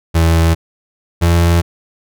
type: tone pair in turn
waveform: 35% pulse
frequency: 82.41 / 85.07 Hz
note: E2 / F2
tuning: 0 / -45 cents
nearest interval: minor second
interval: 55 cents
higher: second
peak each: -7 dBFS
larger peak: neither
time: 0.14-0.55 / 1.21-1.62 s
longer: neither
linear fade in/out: 20 ms
effects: none